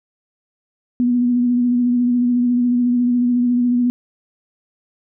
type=tone with vibrato; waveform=sine; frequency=244.2 Hz; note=B3; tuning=19 cents flat; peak=-13 dBFS; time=1-3.9 s; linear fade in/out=0 ms; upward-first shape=sine; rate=14 Hz; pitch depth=25 cents each way; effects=none